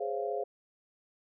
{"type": "chord", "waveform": "sine", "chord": "Db major seventh", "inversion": "second", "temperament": "just", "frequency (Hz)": [415.8, 519.7, 554.4, 693], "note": ["Ab4", "C5", "Db5", "F5"], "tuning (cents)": [2, -12, 0, -14], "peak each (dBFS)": [-35, -37, -39, -36], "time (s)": [0, 0.44], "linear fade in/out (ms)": 10, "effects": []}